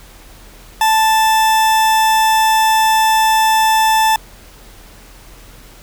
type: tone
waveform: 40% pulse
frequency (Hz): 880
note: A5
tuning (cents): 0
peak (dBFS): -9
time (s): 0.81-4.16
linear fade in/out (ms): 2
effects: added 41 Hz sine -40 dBFS peak until 5.82 s + pink hiss -42 dBFS RMS until 5.82 s